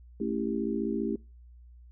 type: chord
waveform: sine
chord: A dominant seventh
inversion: none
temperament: just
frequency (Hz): 220 / 275 / 330 / 396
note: A3 / C#4 / E4 / G4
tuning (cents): 0 / -14 / +2 / +18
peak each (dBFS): -32 / -34 / -34 / -34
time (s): 0.2-1.16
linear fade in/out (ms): 5
effects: noise-tail reverb RT60 0.3 s tail -25 dB re dry + added 60 Hz sine -49 dBFS peak until 1.91 s